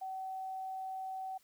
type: tone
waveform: sine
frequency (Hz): 760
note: F#5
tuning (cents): +46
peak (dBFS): -38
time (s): 0.01-1.38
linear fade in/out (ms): 10
effects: white hiss -69 dBFS RMS until 1.43 s